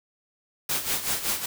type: noise with tremolo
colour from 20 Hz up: white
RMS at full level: -25 dBFS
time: 0.69-1.46 s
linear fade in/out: 5 ms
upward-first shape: sine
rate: 5.3 Hz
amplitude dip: 70%
effects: none